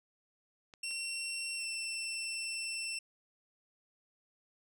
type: clicks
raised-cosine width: 0.2 ms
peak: -34 / -37 dBFS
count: 2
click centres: 0.738 / 0.911 s
type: tone with pitch glide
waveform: 20% pulse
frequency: 2724 to 2690 Hz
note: F7 to E7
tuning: -44 to +34 cents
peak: -31 dBFS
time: 0.83-2.99 s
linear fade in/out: 5 ms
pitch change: -22 cents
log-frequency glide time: 1.57-1.63 s
effects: none